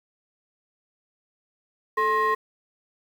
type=tone cluster; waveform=sine; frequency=438.1 / 1063 / 1878 Hz; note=A4 / C6 / A#6; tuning=-7 / +27 / +12 cents; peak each=-25 / -20 / -26 dBFS; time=1.97-2.35 s; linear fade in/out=10 ms; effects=tanh soft clip ceiling -15 dBFS + 8-bit